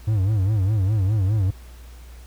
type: tone with vibrato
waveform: triangle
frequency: 101.3 Hz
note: G#2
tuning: 43 cents flat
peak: -15 dBFS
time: 0.07-1.51 s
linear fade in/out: 10 ms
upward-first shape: sine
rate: 4.9 Hz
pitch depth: 160 cents each way
effects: added 60 Hz sine -39 dBFS peak until 2.26 s + pink hiss -51 dBFS RMS until 2.26 s